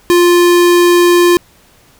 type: tone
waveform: square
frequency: 350 Hz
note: F4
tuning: 4 cents sharp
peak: -6 dBFS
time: 0.1-1.37 s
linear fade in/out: 0 ms
effects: pink hiss -47 dBFS RMS until 1.99 s